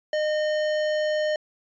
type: tone with tanh clipping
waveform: sine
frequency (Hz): 611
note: D#5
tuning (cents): -32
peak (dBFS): -24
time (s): 0.13-1.36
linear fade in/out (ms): 2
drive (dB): 17
effects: resampled to 16000 Hz